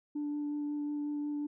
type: tone with vibrato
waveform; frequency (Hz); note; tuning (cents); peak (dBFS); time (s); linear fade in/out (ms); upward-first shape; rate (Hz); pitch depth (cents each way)
sine; 293.7; D4; 0; -31; 0.15-1.47; 10; sine; 5.5; 9
effects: tanh soft clip ceiling -30 dBFS